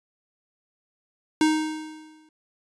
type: tone with exponential decay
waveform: square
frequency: 311.1 Hz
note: D#4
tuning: in tune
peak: -16 dBFS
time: 1.41-2.29 s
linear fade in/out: 2 ms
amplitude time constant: 190 ms
effects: resampled to 22050 Hz